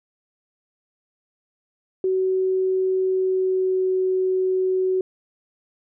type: tone with pitch glide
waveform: sine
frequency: 375.9 to 373.7 Hz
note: F#4 to F#4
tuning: +27 to +17 cents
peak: -18 dBFS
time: 2.04-5.01 s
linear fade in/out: 2 ms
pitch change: -10 cents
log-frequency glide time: 3.03-3.9 s
effects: none